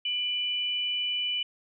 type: tone pair together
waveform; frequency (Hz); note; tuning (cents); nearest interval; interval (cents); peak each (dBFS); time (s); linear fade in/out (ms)
sine; 2392 / 2980; D7 / F#7; +31 / +12; major third; 381; -36 / -27; 0.05-1.43; 5
effects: none